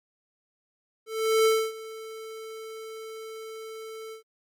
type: tone with ADSR envelope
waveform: square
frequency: 442.4 Hz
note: A4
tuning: 9 cents sharp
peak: -18 dBFS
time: 1.06-4.23 s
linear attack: 390 ms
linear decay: 270 ms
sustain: -20 dB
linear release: 110 ms
effects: MP3 64 kbps